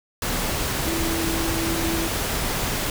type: tone in noise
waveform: sine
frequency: 329.6 Hz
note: E4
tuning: in tune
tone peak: -26 dBFS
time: 0.87-2.07 s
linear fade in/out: 2 ms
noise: pink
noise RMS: -25 dBFS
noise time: 0.22-2.9 s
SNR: -4 dB
effects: none